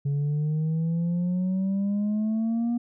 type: exponential sweep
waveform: sine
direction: up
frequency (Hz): 140 to 240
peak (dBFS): -20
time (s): 0.05-2.78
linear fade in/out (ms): 10
effects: tanh soft clip ceiling -22 dBFS